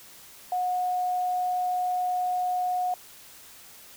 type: tone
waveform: sine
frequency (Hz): 727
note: F#5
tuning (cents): -31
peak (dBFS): -24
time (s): 0.52-2.94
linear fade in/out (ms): 2
effects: white hiss -49 dBFS RMS until 3.96 s